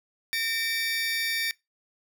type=tone pair together; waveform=25% pulse; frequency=1824 / 2310 Hz; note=A#6 / D7; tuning=-38 / -29 cents; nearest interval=major third; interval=409 cents; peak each=-25 dBFS; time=0.33-1.51 s; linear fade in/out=0 ms; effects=noise-tail reverb RT60 0.2 s tail -22 dB re dry